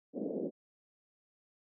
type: band-pass noise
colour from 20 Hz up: pink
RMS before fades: -37 dBFS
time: 0.13-0.51 s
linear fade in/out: 50 ms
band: 200 to 570 Hz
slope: 48 dB/octave
effects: none